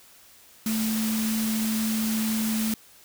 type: tone in noise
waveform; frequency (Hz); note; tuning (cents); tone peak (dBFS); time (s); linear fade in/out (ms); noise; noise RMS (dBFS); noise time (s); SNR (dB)
sine; 220; A3; 0; -24; 0.66-2.74; 2; white; -32; 0.66-2.74; +5
effects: white hiss -53 dBFS RMS until 3.04 s